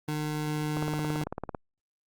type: tone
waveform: 25% pulse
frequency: 151.6 Hz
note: D#3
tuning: 45 cents flat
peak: -25 dBFS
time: 0.08-1.24 s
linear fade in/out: 5 ms
type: click train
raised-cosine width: 1 ms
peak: -19 dBFS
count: 15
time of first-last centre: 0.77-1.548 s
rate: 18 Hz
effects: Opus 32 kbps